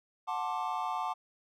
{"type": "chord", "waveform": "triangle", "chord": "D dominant seventh", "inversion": "first", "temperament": "just", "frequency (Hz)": [734.2, 881, 1057.2, 1174.7], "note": ["F#5", "A5", "C6", "D6"], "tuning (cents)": [-14, 2, 18, 0], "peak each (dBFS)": [-35, -34, -37, -36], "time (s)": [0.27, 1.14], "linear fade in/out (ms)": 20, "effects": []}